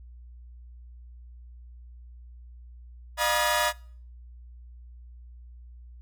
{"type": "tone cluster", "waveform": "sawtooth", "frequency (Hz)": [606, 704, 964, 1245, 1694], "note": ["D#5", "F5", "B5", "D#6", "G#6"], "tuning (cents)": [-46, 14, -42, 1, 34], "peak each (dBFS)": [-25, -28, -23, -29, -26], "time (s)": [3.17, 3.73], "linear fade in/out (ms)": 50, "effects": ["noise-tail reverb RT60 0.5 s tail -23 dB re dry", "added 60 Hz sine -44 dBFS peak until 6.01 s"]}